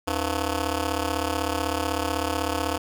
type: ring-modulated tone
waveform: 10% pulse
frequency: 198 Hz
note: G3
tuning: 18 cents sharp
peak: -13 dBFS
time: 0.07-2.78 s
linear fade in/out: 10 ms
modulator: 117 Hz
effects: none